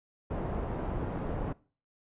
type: low-pass noise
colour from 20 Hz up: pink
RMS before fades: -34 dBFS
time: 0.3-1.53 s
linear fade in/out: 10 ms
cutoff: 800 Hz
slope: 12 dB/octave
effects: noise-tail reverb RT60 0.4 s tail -21 dB re dry + resampled to 8000 Hz